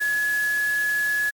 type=tone in noise; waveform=sine; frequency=1695 Hz; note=G#6; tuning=35 cents sharp; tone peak=-20 dBFS; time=0-1.31 s; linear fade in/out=20 ms; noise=white; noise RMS=-36 dBFS; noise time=0-1.31 s; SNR=+13 dB; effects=MP3 96 kbps